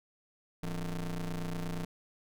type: ring-modulated tone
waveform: 40% pulse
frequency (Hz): 90.8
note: F#2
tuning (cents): -32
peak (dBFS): -30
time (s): 0.63-1.85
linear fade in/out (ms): 5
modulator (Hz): 76.6
effects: none